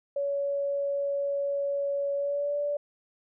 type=tone with pitch glide; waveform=sine; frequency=563 to 580.2 Hz; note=C#5 to D5; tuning=+27 to -21 cents; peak=-26 dBFS; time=0.16-2.77 s; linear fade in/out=5 ms; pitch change=+52 cents; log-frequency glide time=2.15-2.57 s; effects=none